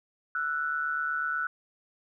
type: tone pair together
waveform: sine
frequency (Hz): 1331.9 / 1480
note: E6 / F#6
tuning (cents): +17 / 0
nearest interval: major second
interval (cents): 183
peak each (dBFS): -32 / -29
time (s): 0.35-1.47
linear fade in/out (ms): 2
effects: none